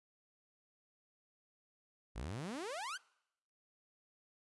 sawtooth exponential sweep, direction up, 48.43 to 1649 Hz, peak -37 dBFS, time 2.15-2.98 s, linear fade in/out 20 ms, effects noise-tail reverb RT60 0.8 s tail -24 dB re dry + resampled to 24000 Hz

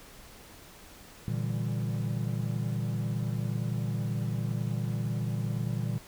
triangle chord, E half-diminished seventh, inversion second, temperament equal, 116.54 / 146.83 / 164.81 / 196 Hz, Bb2 / D3 / E3 / G3, 0 / 0 / 0 / 0 cents, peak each -29 / -33 / -35 / -35 dBFS, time 1.28-5.98 s, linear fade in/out 0 ms, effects pink hiss -51 dBFS RMS until 6.07 s

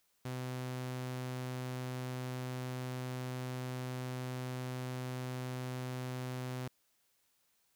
sawtooth tone, 127.1 Hz, C3, 50 cents flat, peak -34 dBFS, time 0.25-6.68 s, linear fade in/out 5 ms, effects white hiss -75 dBFS RMS until 7.75 s

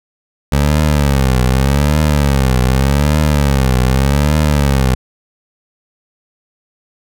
20% pulse tone with vibrato, 69.3 Hz, C#2, in tune, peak -5 dBFS, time 0.52-4.95 s, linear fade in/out 5 ms, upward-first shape triangle, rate 0.84 Hz, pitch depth 190 cents each way, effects none

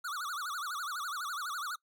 square tone with vibrato, 1292 Hz, E6, 35 cents flat, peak -36 dBFS, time 0.04-1.76 s, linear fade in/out 10 ms, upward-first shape sine, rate 12 Hz, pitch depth 240 cents each way, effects noise-tail reverb RT60 0.1 s tail -23 dB re dry

